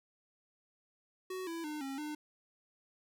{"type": "tone with pitch steps", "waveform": "square", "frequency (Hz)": [372.6, 332.6, 302.3, 271.2, 301.2], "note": ["F#4", "E4", "D#4", "C#4", "D4"], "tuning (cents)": [12, 16, -50, -38, 44], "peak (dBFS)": -39, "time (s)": [1.3, 2.15], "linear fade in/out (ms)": 5, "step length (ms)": 170, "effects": []}